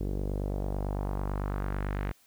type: tone with low-pass filter sweep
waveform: sawtooth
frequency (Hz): 49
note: G1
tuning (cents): 0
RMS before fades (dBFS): -32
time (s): 0-2.12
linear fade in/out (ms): 10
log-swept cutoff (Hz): 390 to 2100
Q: 1.7
effects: white hiss -63 dBFS RMS until 2.26 s